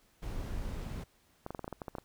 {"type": "noise", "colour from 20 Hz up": "brown", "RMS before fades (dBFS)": -38, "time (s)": [0.22, 1.04], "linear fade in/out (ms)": 10}
{"type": "clicks", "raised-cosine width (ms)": 1, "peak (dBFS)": -25, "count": 11, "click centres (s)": [1.464, 1.506, 1.548, 1.593, 1.644, 1.679, 1.727, 1.818, 1.882, 1.952, 1.984]}
{"effects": ["pink hiss -68 dBFS RMS until 2.04 s"]}